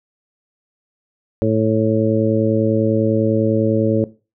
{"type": "harmonic tone", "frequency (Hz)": 110, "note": "A2", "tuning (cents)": 0, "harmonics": [1, 2, 3, 4, 5], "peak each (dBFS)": [-20, -20, -20, -20, -20], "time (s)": [1.42, 4.04], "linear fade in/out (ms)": 0, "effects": ["noise-tail reverb RT60 0.3 s tail -18 dB re dry"]}